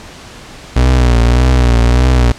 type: tone with vibrato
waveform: 35% pulse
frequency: 61 Hz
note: B1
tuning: 21 cents flat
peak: -5 dBFS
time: 0.76-2.32 s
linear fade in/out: 5 ms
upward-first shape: triangle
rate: 1.7 Hz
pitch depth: 90 cents each way
effects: pink hiss -33 dBFS RMS until 2.38 s + low-pass 7000 Hz 12 dB/octave